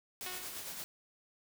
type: noise with tremolo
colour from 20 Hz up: white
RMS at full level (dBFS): -42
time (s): 0.21-0.84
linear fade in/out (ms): 0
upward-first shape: sine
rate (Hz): 8.8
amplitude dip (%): 40
type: tone with exponential decay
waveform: 5% pulse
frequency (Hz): 366.3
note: F#4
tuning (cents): -17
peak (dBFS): -28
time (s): 0.26-0.82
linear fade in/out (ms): 2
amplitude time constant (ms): 120
effects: none